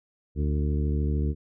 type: harmonic tone with a mistuned harmonic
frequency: 73.42 Hz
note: D2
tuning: in tune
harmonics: 1 / 2 / 3 / 4 / 5 / 6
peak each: -24 / -30 / -34 / -36 / -38 / -40 dBFS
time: 0.35-1.35 s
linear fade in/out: 50 ms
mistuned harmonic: 6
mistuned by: +36 cents
effects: none